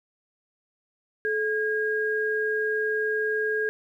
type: tone pair together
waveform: sine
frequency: 431.7 / 1630 Hz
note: A4 / G#6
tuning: -33 / -33 cents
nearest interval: octave + major seventh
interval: 2300 cents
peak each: -26 dBFS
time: 1.25-3.69 s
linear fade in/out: 0 ms
effects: 10-bit